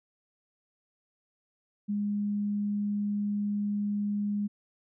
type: tone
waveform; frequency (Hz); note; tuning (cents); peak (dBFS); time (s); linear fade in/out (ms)
sine; 205.5; G#3; -18; -27; 1.88-4.48; 20
effects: none